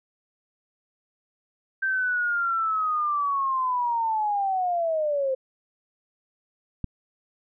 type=linear sweep; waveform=sine; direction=down; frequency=1568 to 517 Hz; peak=-22 dBFS; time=1.82-5.35 s; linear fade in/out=10 ms
type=click; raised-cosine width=5 ms; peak=-16 dBFS; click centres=6.843 s
effects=none